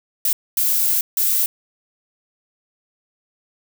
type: noise bursts at uneven times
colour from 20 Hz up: violet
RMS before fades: -18 dBFS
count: 3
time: 0.25-0.33 / 0.57-1.01 / 1.17-1.46 s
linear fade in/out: 2 ms
effects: none